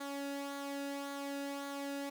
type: tone with flanger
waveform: sawtooth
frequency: 280.3 Hz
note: C#4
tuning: 19 cents sharp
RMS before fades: -41 dBFS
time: 0-2.1 s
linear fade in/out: 10 ms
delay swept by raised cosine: 0.37 to 0.94 ms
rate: 1.8 Hz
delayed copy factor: -0.5
effects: none